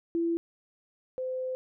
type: tone pair in turn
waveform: sine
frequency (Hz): 335.9 / 514.1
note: E4 / C5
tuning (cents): +33 / -31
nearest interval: perfect fifth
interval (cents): 736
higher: second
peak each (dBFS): -25 / -30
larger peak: first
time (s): 0.15-0.37 / 1.18-1.55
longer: second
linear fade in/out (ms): 0
effects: none